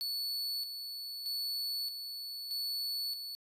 45% pulse tone with tremolo, 4436 Hz, C#8, in tune, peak -33 dBFS, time 0.01-3.35 s, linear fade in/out 0 ms, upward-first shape square, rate 0.8 Hz, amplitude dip 50%, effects resampled to 32000 Hz

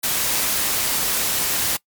white noise, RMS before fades -21 dBFS, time 0.03-1.77 s, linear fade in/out 10 ms, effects noise-tail reverb RT60 0.1 s tail -23 dB re dry + MP3 96 kbps

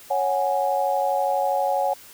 sine chord, C# suspended fourth, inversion none, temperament just, 554.4 / 739.2 / 831.5 Hz, C#5 / F#5 / G#5, 0 / -2 / +2 cents, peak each -24 dBFS, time 0.1-1.94 s, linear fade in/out 10 ms, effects white hiss -46 dBFS RMS until 2.13 s

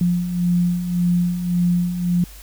sine beating tone pair, 174.61 / 176.41 Hz, F3 / F3, 0 / +18 cents, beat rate 1.8 Hz, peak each -24 / -17 dBFS, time 0.01-2.24 s, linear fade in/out 2 ms, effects added 50 Hz sine -39 dBFS peak until 2.42 s + white hiss -44 dBFS RMS until 2.42 s

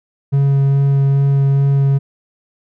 triangle tone with vibrato, 138.59 Hz, C#3, in tune, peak -8 dBFS, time 0.32-1.99 s, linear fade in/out 20 ms, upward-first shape sine, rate 2.4 Hz, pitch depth 9 cents each way, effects none

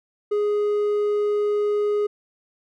sine tone with hard clipping, 415.3 Hz, G#4, in tune, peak -20 dBFS, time 0.31-2.07 s, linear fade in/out 10 ms, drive 3 dB, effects none

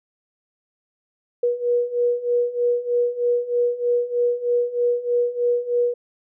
sine beating tone pair, 481.3 / 484.5 Hz, B4 / B4, -45 / -33 cents, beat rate 3.2 Hz, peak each -23 / -20 dBFS, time 1.43-5.94 s, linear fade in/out 5 ms, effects none

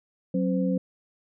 sine tone cluster, 185.7 / 269.3 / 513 Hz, F#3 / C#4 / C5, +7 / -50 / -34 cents, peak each -24 / -28 / -30 dBFS, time 0.34-0.78 s, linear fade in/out 5 ms, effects none

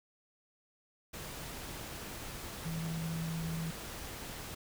sine tone in noise, 163.3 Hz, E3, 16 cents flat, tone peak -35 dBFS, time 2.65-3.71 s, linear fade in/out 10 ms, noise pink, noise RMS -44 dBFS, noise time 1.13-4.55 s, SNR +6 dB, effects none

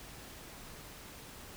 silence, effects pink hiss -50 dBFS RMS until 1.56 s

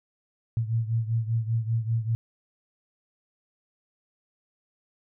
sine beating tone pair, 112.6 / 117.7 Hz, A2 / A#2, +40 / +17 cents, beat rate 5.1 Hz, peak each -25 / -29 dBFS, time 0.57-2.15 s, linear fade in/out 0 ms, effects none

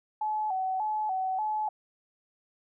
sine tone with vibrato, 804 Hz, G5, 44 cents sharp, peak -27 dBFS, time 0.21-1.69 s, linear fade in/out 5 ms, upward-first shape square, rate 1.7 Hz, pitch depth 110 cents each way, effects none

